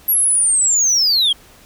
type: linear sweep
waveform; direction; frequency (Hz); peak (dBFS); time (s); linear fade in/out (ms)
sine; down; 11650 to 3136; -9; 0.08-1.33; 10
effects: tanh soft clip ceiling -11 dBFS + pink hiss -46 dBFS RMS until 1.65 s